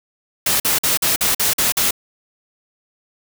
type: noise bursts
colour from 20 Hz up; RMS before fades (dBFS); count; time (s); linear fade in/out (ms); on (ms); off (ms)
white; -17; 8; 0.46-1.909; 5; 140; 47
effects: none